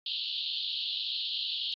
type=band-pass noise; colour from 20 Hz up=white; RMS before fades=-34 dBFS; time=0.06-1.74 s; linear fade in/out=2 ms; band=2900 to 4400 Hz; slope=96 dB/octave; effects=AAC 48 kbps